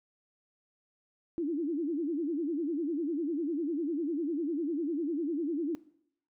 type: tone with vibrato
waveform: sine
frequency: 311.1 Hz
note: D#4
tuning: in tune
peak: -29 dBFS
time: 1.38-5.75 s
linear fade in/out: 0 ms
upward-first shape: sine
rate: 10 Hz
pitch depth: 200 cents each way
effects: noise-tail reverb RT60 0.7 s tail -20 dB re dry